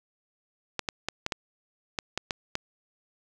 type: clicks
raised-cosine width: 0.2 ms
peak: -11 dBFS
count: 9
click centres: 0.793 / 0.888 / 1.086 / 1.264 / 1.322 / 1.988 / 2.176 / 2.308 / 2.554 s
effects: none